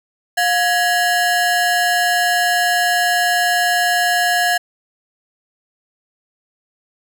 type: ring-modulated tone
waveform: 40% pulse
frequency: 1190 Hz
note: D6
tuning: 22 cents sharp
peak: -10 dBFS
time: 0.37-4.58 s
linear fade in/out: 10 ms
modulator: 480 Hz
effects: none